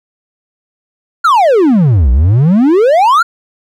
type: exponential two-way sweep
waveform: triangle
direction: down then up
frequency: 1446 to 58.27 to 1446 Hz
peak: -3 dBFS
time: 1.24-3.23 s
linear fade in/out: 10 ms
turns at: 2.11 s
effects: none